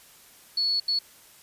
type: tone bursts at uneven times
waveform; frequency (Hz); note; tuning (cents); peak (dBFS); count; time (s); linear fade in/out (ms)
sine; 4402; C#8; -13; -22; 2; 0.57-0.8 / 0.88-0.99; 5
effects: white hiss -53 dBFS RMS until 1.42 s + resampled to 32000 Hz